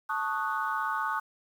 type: chord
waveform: sine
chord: D# half-diminished seventh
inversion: second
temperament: equal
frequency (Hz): 880 / 1108.7 / 1244.5 / 1480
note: A5 / C#6 / D#6 / F#6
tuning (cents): 0 / 0 / 0 / 0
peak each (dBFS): -33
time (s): 0.09-1.2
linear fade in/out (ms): 10
effects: tanh soft clip ceiling -18 dBFS + 9-bit